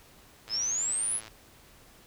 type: click train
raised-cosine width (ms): 0.2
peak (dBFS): -28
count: 89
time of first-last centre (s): 0.48-1.28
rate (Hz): 110
type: exponential sweep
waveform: sine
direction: up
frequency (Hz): 5030 to 10940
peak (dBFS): -27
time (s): 0.49-1.21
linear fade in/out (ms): 50
effects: pink hiss -56 dBFS RMS until 2.06 s